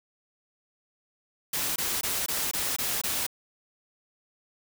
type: noise bursts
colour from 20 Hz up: white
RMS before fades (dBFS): -29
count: 7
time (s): 1.53-3.266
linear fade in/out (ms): 5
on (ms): 230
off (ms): 21
effects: none